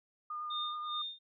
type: tone with vibrato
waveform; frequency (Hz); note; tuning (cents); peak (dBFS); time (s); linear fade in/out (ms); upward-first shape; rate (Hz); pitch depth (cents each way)
sine; 1216; D#6; -40; -37; 0.3-1.02; 5; sine; 9.4; 13
type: tone with tremolo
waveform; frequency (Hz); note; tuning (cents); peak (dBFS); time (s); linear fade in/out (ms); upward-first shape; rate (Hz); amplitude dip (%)
sine; 3642; A#7; -41; -35; 0.5-1.19; 10; sine; 2.5; 95
effects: none